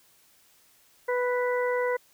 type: harmonic tone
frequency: 493.9 Hz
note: B4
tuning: in tune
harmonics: 1 / 2 / 3 / 4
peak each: -25 / -32 / -36 / -34 dBFS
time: 1.08-1.97 s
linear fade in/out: 10 ms
effects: white hiss -61 dBFS RMS until 2.13 s